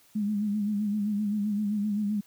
sine tone with vibrato, 207.7 Hz, G#3, in tune, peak -25 dBFS, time 0.15-2.21 s, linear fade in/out 10 ms, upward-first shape sine, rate 7.7 Hz, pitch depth 56 cents each way, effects white hiss -60 dBFS RMS until 2.26 s

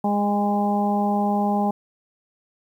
harmonic tone with a mistuned harmonic, 205.4 Hz, G#3, 19 cents flat, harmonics 1 / 2 / 3 / 4 / 5, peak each -21 / -30 / -29 / -23 / -34 dBFS, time 0.04-1.71 s, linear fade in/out 5 ms, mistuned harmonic 4, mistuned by -15 cents, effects 9-bit

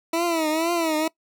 20% pulse tone with vibrato, 325.9 Hz, E4, 20 cents flat, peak -16 dBFS, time 0.13-1.08 s, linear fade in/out 5 ms, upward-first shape triangle, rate 2.1 Hz, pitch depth 120 cents each way, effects noise-tail reverb RT60 0.1 s tail -22 dB re dry

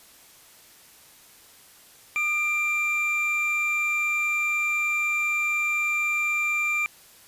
triangle tone pair together, 1222.2 / 2368 Hz, D#6 / D7, -31 / +14 cents, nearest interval major seventh, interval 1145 cents, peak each -31 / -21 dBFS, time 2.16-6.86 s, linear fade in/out 0 ms, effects white hiss -52 dBFS RMS until 7.27 s + resampled to 32000 Hz

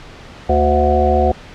harmonic tone with a mistuned harmonic, 73.5 Hz, D2, 2 cents sharp, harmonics 1 / 3 / 5 / 7 / 9 / 10, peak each -16 / -22 / -19 / -18 / -20 / -16 dBFS, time 0.49-1.32 s, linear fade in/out 5 ms, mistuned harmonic 3, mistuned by +39 cents, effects pink hiss -37 dBFS RMS until 1.54 s + low-pass 4000 Hz 12 dB/octave

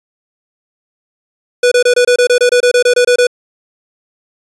square tone bursts, 491.3 Hz, B4, 9 cents flat, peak -7 dBFS, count 15, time 1.63-3.27 s, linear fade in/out 5 ms, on 86 ms, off 25 ms, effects resampled to 22050 Hz

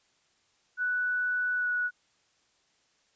sine tone with pitch glide, 1482 to 1468.4 Hz, F#6 to F#6, +2 to -14 cents, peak -26 dBFS, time 0.77-1.91 s, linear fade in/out 50 ms, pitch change -16 cents, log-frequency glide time 1.56-1.68 s, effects white hiss -69 dBFS RMS until 3.15 s + resampled to 16000 Hz

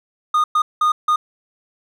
triangle tone bursts at uneven times, 1228 Hz, D#6, 23 cents flat, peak -11 dBFS, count 4, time 0.34-0.44 / 0.55-0.62 / 0.81-0.92 / 1.08-1.16 s, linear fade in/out 5 ms, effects none

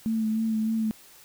sine tone with vibrato, 220.9 Hz, A3, 7 cents sharp, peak -23 dBFS, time 0.06-0.91 s, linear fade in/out 0 ms, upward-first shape sine, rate 3.3 Hz, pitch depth 25 cents each way, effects white hiss -52 dBFS RMS until 1.24 s

